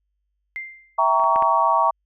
sine tone with exponential decay, 2093 Hz, C7, in tune, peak -25 dBFS, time 0.56-1.01 s, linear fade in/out 0 ms, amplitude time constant 96 ms
sine chord, E diminished seventh, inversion none, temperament equal with one note detuned, 659.3 / 784 / 932.3 / 1122.9 Hz, E5 / G5 / Bb5 / Db6, 0 / 0 / 0 / +22 cents, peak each -23 / -24 / -19 / -19 dBFS, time 0.98-1.91 s, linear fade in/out 10 ms
clicks, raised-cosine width 0.5 ms, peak -26 / -26 / -16 / -16 dBFS, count 4, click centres 1.197 / 1.24 / 1.36 / 1.424 s
effects added 50 Hz sine -70 dBFS peak until 2.05 s

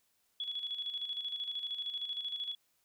sine tone with tremolo, 3380 Hz, G#7, 30 cents sharp, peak -34 dBFS, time 0.4-2.55 s, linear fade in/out 2 ms, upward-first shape square, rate 13 Hz, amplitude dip 55%, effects white hiss -75 dBFS RMS until 2.84 s

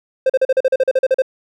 triangle tone bursts, 523.3 Hz, C5, in tune, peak -8 dBFS, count 13, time 0.26-1.221 s, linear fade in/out 5 ms, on 37 ms, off 40 ms, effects none

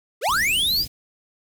square linear sweep, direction up, 362.2 to 5080 Hz, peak -19 dBFS, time 0.21-0.86 s, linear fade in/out 50 ms
pink band-stop noise, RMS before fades -36 dBFS, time 0.28-0.88 s, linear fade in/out 10 ms, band 270 to 4300 Hz, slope 12 dB/octave
effects none

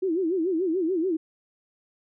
sine tone with vibrato, 349.4 Hz, F4, 1 cent sharp, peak -22 dBFS, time 0.02-1.17 s, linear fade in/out 10 ms, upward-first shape sine, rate 6.9 Hz, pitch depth 180 cents each way, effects none

